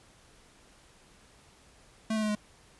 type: tone with pitch steps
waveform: square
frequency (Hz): 220 / 216.6 / 213.2 / 209.9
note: A3 / A3 / G#3 / G#3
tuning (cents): 0 / -27 / +46 / +19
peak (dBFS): -28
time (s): 2.1-2.352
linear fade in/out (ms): 5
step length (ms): 63
effects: pink hiss -59 dBFS RMS until 2.79 s + resampled to 24000 Hz